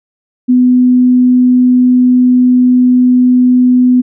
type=tone; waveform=sine; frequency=250.2 Hz; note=B3; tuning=23 cents sharp; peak=-4 dBFS; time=0.48-4.02 s; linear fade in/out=20 ms; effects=none

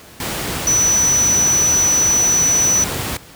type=tone in noise; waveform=sine; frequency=5950 Hz; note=F#8; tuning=9 cents sharp; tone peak=-12 dBFS; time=0.67-2.84 s; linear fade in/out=2 ms; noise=pink; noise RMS=-23 dBFS; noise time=0.2-3.17 s; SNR=+8 dB; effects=pink hiss -41 dBFS RMS until 3.35 s + high-pass 60 Hz 12 dB/octave

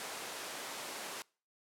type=high-pass noise; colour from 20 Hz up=pink; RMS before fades=-43 dBFS; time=0-1.22 s; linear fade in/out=0 ms; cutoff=440 Hz; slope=12 dB/octave; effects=noise-tail reverb RT60 0.4 s tail -25 dB re dry + low-pass 12000 Hz 12 dB/octave

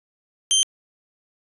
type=tone; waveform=20% pulse; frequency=3136 Hz; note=G7; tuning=in tune; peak=-10 dBFS; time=0.51-0.63 s; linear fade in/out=0 ms; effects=resampled to 24000 Hz

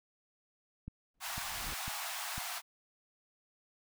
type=click train; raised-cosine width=5 ms; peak=-30 dBFS; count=4; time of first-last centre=0.88-2.38 s; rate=2 Hz
type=noise with exponential growth; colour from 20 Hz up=brown; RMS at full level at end=-40 dBFS; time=1.14-1.74 s; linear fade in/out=2 ms; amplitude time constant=130 ms
type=high-pass noise; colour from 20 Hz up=pink; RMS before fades=-40 dBFS; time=1.2-2.62 s; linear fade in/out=50 ms; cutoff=670 Hz; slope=96 dB/octave
effects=none

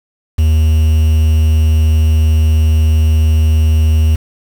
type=tone with quantisation; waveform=triangle; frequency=78.5 Hz; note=D#2; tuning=16 cents sharp; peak=-5 dBFS; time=0.38-4.16 s; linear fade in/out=10 ms; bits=5; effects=none

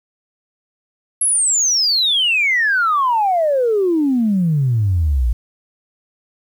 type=exponential sweep; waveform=sine; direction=down; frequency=11240 to 55 Hz; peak=-12 dBFS; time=1.21-5.33 s; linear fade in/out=5 ms; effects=tanh soft clip ceiling -8 dBFS + 8-bit

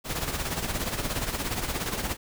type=noise with tremolo; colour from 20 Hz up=pink; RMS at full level=-28 dBFS; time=0.04-2.17 s; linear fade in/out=50 ms; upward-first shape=sine; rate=17 Hz; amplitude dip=60%; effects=none

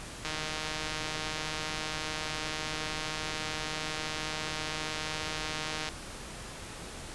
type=click train; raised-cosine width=0.2 ms; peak=-17 dBFS; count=875; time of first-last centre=0.25-5.889 s; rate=155 Hz; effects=pink hiss -43 dBFS RMS until 7.14 s + resampled to 24000 Hz

